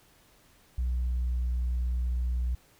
sine tone with pitch glide, 61.74 to 61.17 Hz, B1 to B1, 0 to -16 cents, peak -24 dBFS, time 0.78-2.55 s, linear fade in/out 5 ms, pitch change -16 cents, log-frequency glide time 0.91-1.41 s, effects tanh soft clip ceiling -24 dBFS + pink hiss -61 dBFS RMS until 2.79 s

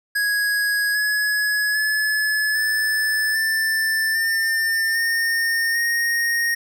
square tone with pitch steps, 1661.2 / 1688.3 / 1715.8 / 1743.8 / 1772.2 / 1801.1 / 1830.5 / 1860.3 Hz, G#6 / G#6 / A6 / A6 / A6 / A6 / A#6 / A#6, 0 / +28 / -44 / -16 / +12 / +40 / -32 / -4 cents, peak -19 dBFS, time 0.15-6.55 s, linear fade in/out 10 ms, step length 800 ms, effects none

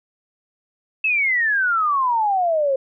sine exponential sweep, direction down, 2650 to 523.3 Hz, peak -16 dBFS, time 1.04-2.76 s, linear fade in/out 5 ms, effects none

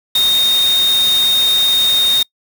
sine tone in noise, 3696 Hz, A#7, 16 cents flat, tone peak -10 dBFS, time 0.15-2.23 s, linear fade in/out 5 ms, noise white, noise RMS -23 dBFS, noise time 0.15-2.23 s, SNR +10 dB, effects noise-tail reverb RT60 0.1 s tail -26 dB re dry

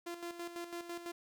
sawtooth tone with tremolo, 344.1 Hz, F4, 26 cents flat, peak -36 dBFS, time 0.06-1.12 s, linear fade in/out 10 ms, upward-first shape square, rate 6 Hz, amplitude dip 60%, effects none

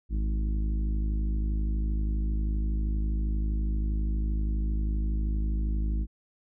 harmonic tone with a mistuned harmonic, 52.5 Hz, G#1, 19 cents sharp, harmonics 1 / 2 / 3 / 4 / 5 / 6 / 7, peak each -25 / -43 / -41 / -39 / -47 / -43 / -54 dBFS, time 0.09-6.07 s, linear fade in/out 50 ms, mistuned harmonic 1, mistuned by +68 cents, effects none

